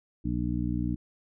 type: harmonic tone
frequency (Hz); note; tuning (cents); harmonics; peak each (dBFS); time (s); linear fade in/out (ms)
59.8; A#1; +45; 1 / 2 / 3 / 4 / 5; -33 / -33 / -33 / -33 / -33; 0.24-0.96; 20
effects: none